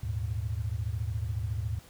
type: tone cluster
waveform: sine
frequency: 76.7 / 104.2 / 118.3 Hz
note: D#2 / G#2 / A#2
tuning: -24 / +6 / +26 cents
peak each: -34 / -32 / -37 dBFS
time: 0.03-1.79 s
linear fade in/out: 5 ms
effects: pink hiss -55 dBFS RMS until 1.89 s